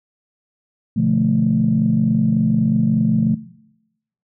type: chord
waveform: sine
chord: B half-diminished seventh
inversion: none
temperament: equal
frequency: 123.47 / 146.83 / 174.61 / 220 Hz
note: B2 / D3 / F3 / A3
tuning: 0 / 0 / 0 / 0 cents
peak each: -22 / -22 / -19 / -17 dBFS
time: 0.96-3.35 s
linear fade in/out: 10 ms
effects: noise-tail reverb RT60 0.9 s tail -19 dB re dry + tanh soft clip ceiling -5 dBFS